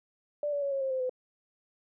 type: tone with pitch steps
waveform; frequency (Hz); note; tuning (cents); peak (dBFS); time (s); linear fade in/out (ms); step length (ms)
sine; 587.3 / 573.2 / 559.5 / 546.1 / 533 / 520.2 / 507.7; D5 / D5 / C#5 / C#5 / C5 / C5 / B4; 0 / -42 / +16 / -26 / +32 / -10 / +48; -28; 0.43-1.095; 2; 95
effects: none